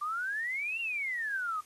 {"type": "exponential two-way sweep", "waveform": "sine", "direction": "up then down", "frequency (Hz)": [1169, 2797, 1211], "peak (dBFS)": -31, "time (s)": [0.01, 1.61], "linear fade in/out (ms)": 10, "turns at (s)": 0.8, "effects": ["white hiss -59 dBFS RMS until 1.65 s", "AAC 32 kbps"]}